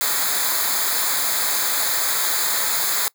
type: noise with comb filter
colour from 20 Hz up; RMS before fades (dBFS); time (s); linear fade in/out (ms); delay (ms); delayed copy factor
white; -21; 0.01-3.08; 0; 0.35; -0.85
effects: noise-tail reverb RT60 0.1 s tail -22 dB re dry